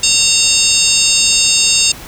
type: harmonic tone with a mistuned harmonic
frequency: 919 Hz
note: A#5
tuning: 25 cents flat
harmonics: 3 / 4 / 5 / 6 / 7 / 8 / 9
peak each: -17 / -17 / -17 / -17 / -17 / -17 / -17 dBFS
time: 0.03-1.92 s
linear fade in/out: 5 ms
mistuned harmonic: 6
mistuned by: -99 cents
effects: pink hiss -32 dBFS RMS until 2.07 s